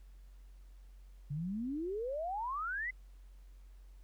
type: exponential sweep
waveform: sine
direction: up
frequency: 137.3 to 2075 Hz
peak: -35 dBFS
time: 1.3-2.91 s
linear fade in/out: 10 ms
effects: added 46 Hz sine -52 dBFS peak until 4.03 s + pink hiss -73 dBFS RMS until 4.03 s